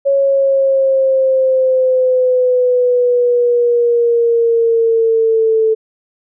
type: exponential sweep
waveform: sine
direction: down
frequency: 554.4 to 440 Hz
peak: -9 dBFS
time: 0.05-5.75 s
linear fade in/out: 20 ms
effects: none